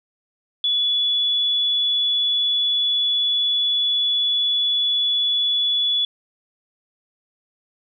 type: tone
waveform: sine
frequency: 3421 Hz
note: A7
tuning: 49 cents flat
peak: -17 dBFS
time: 0.64-6.05 s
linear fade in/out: 2 ms
effects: none